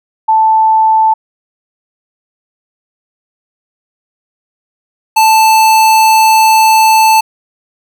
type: tone pair in turn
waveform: sine / square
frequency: 880 / 880 Hz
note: A5 / A5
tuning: 0 / 0 cents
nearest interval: unison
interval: 0 cents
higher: neither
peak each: -5 dBFS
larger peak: neither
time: 0.28-1.14 / 5.16-7.21 s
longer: second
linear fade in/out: 10 ms
effects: none